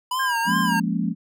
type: tone with vibrato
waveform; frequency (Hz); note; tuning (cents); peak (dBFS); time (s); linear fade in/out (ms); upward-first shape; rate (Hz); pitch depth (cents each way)
square; 980; B5; -14; -23; 0.11-0.8; 5; sine; 2.6; 120
type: tone with tremolo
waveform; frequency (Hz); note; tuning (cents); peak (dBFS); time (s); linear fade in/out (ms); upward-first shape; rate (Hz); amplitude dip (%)
sine; 1612; G6; +48; -22; 0.19-0.8; 10; triangle; 3.6; 40
type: chord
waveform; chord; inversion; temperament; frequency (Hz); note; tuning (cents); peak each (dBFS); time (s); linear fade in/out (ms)
sine; Bb minor seventh; second; equal; 174.61 / 207.7 / 233.1 / 277.2; F3 / Ab3 / Bb3 / Db4; 0 / 0 / 0 / 0; -25 / -25 / -27 / -30; 0.45-1.15; 50
effects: none